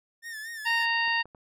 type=tone with vibrato; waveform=45% pulse; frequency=1788 Hz; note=A6; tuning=27 cents sharp; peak=-36 dBFS; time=0.22-0.87 s; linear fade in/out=50 ms; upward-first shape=sine; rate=4.3 Hz; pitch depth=72 cents each way
type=harmonic tone; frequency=926 Hz; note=A#5; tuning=12 cents flat; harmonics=1 / 2 / 3 / 4 / 5; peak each=-30 / -26 / -30 / -39 / -36 dBFS; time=0.65-1.23 s; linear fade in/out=20 ms
type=clicks; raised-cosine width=1 ms; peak=-35 dBFS; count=3; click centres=1.078 / 1.256 / 1.348 s
effects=none